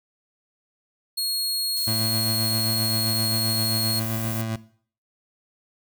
sawtooth tone, 4300 Hz, C8, 47 cents sharp, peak -21 dBFS, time 1.17-4 s, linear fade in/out 10 ms
violet noise, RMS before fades -33 dBFS, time 1.76-4.42 s, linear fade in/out 10 ms
25% pulse tone with tremolo, 111.7 Hz, A2, 27 cents sharp, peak -21 dBFS, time 1.87-4.56 s, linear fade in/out 5 ms, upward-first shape sine, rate 7.6 Hz, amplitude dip 30%
effects noise-tail reverb RT60 0.5 s tail -17 dB re dry

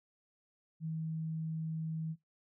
sine tone, 160 Hz, D#3, 49 cents sharp, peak -35 dBFS, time 0.8-2.16 s, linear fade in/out 50 ms, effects noise-tail reverb RT60 0.2 s tail -20 dB re dry

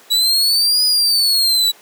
40% pulse exponential two-way sweep, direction up then down, 3903 to 4978 to 3903 Hz, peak -11 dBFS, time 0.1-1.72 s, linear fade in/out 20 ms, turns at 0.84 s, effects pink hiss -45 dBFS RMS until 1.81 s + high-pass 400 Hz 12 dB/octave

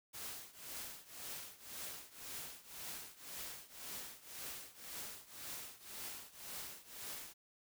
white noise with tremolo, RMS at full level -45 dBFS, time 0.13-7.34 s, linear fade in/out 20 ms, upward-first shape triangle, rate 1.9 Hz, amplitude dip 90%, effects none

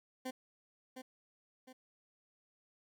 20% pulse tone with echo, 257.7 Hz, C4, 26 cents flat, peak -34 dBFS, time 0.25-0.31 s, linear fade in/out 10 ms, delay 710 ms, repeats 2, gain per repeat -7 dB, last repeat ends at 1.73 s, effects none

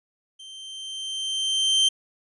40% pulse tone with level ramp, 3130 Hz, G7, 3 cents flat, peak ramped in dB -40 to -15 dBFS, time 0.39-1.89 s, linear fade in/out 10 ms, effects resampled to 24000 Hz

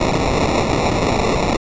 blue noise with sample-and-hold, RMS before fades -17 dBFS, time 0-1.57 s, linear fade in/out 10 ms, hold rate 1575 Hz, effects resampled to 16000 Hz

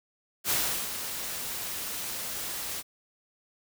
white noise with ADSR envelope, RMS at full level -26 dBFS, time 0.44-2.83 s, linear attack 61 ms, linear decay 370 ms, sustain -9 dB, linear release 38 ms, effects none

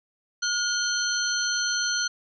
sine tone cluster, 1436 / 3128 / 4283 / 6090 Hz, F6 / G7 / C8 / F#8, +48 / -4 / +40 / +49 cents, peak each -27 / -34 / -29 / -29 dBFS, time 0.42-2.08 s, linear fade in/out 10 ms, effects none

